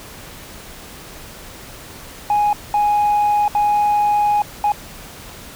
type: tone bursts at uneven times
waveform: sine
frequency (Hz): 830.6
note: G#5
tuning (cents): 0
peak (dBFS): -11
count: 4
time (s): 2.3-2.53 / 2.74-3.48 / 3.55-4.42 / 4.64-4.72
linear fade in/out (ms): 2
effects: tanh soft clip ceiling -11 dBFS + pink hiss -37 dBFS RMS until 5.55 s